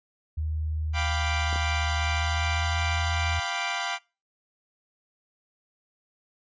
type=tone with pitch glide; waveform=sine; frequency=77.78 to 81.88 Hz; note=D#2 to E2; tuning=0 to -11 cents; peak=-26 dBFS; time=0.37-3.4 s; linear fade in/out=10 ms; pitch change=+89 cents; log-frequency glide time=1.96-2.77 s
type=chord; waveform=15% pulse; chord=G dominant seventh; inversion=third; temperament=equal; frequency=698.5 / 784 / 987.8 / 1174.7 Hz; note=F5 / G5 / B5 / D6; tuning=0 / 0 / 0 / 0 cents; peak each=-26 / -26 / -27 / -29 dBFS; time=0.93-3.99 s; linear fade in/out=50 ms
type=clicks; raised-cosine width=2 ms; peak=-25 dBFS; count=2; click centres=1.529 / 1.559 s
effects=noise-tail reverb RT60 0.3 s tail -23 dB re dry + resampled to 16000 Hz